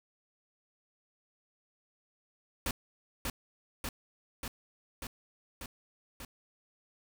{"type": "noise with echo", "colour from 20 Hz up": "pink", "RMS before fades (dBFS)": -33, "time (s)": [2.66, 2.71], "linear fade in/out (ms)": 2, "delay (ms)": 590, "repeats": 6, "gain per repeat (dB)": -2, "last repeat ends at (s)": 6.25, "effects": []}